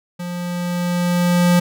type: tone with level ramp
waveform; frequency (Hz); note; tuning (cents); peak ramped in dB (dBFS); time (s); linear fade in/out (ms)
square; 176.1; F3; +15; -26 to -11; 0.19-1.6; 10
effects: none